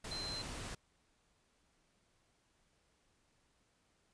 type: tone in noise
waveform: sine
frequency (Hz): 4100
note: C8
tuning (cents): -36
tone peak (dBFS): -41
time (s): 0.11-0.42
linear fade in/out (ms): 5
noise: pink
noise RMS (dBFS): -45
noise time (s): 0.04-0.75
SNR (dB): +1
effects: pink hiss -75 dBFS RMS until 4.13 s + resampled to 22050 Hz